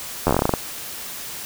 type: slowing click train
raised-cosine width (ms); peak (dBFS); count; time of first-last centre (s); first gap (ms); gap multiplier
1; -3; 12; 0.27-0.538; 11; 1.15
effects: white hiss -33 dBFS RMS until 1.45 s